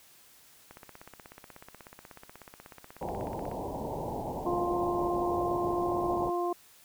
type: click train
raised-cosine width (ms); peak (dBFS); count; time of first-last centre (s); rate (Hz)
0.5; -31; 47; 0.71-3.515; 16.4
type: low-pass noise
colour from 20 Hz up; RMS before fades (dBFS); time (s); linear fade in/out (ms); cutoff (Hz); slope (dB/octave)
white; -36; 3.01-6.3; 5; 950; 96
type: harmonic tone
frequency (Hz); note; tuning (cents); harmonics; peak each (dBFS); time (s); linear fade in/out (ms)
350.7; F4; +7; 1 / 2 / 3; -30 / -33 / -35; 4.46-6.53; 5
effects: white hiss -58 dBFS RMS until 6.84 s